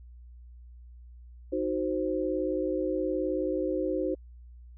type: chord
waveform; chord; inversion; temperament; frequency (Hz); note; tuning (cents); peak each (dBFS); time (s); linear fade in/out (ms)
sine; C diminished; first; equal; 311.1 / 370 / 523.3; Eb4 / Gb4 / C5; 0 / 0 / 0; -31; 1.52-4.15; 10
effects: added 60 Hz sine -46 dBFS peak until 4.77 s